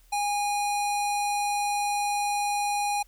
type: tone with low-pass filter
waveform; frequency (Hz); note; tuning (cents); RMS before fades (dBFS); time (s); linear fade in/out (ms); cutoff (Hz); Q
square; 820; G#5; -22; -27; 0.12-3.03; 10; 10000; 1.9
effects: added 40 Hz sine -55 dBFS peak until 3.07 s + white hiss -63 dBFS RMS until 3.07 s